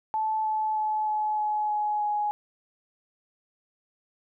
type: tone with pitch steps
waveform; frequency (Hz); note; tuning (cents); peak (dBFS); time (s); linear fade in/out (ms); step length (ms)
sine; 871 / 865 / 859 / 853.1 / 847.2 / 841.3 / 835.5; A5 / A5 / A5 / G#5 / G#5 / G#5 / G#5; -18 / -30 / -42 / +46 / +34 / +22 / +10; -24; 0.14-2.31; 0; 310
effects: none